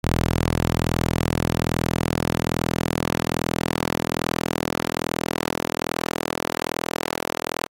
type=tone with high-pass filter sweep; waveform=sawtooth; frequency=41.2 Hz; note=E1; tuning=in tune; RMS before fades=-24 dBFS; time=0.03-7.67 s; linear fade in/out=20 ms; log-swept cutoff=90 to 440 Hz; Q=0.83; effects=AAC 48 kbps